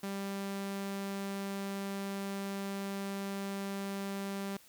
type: tone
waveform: sawtooth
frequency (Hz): 197.2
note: G3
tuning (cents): +11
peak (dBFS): -32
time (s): 0.03-4.57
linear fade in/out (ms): 5
effects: white hiss -60 dBFS RMS until 4.68 s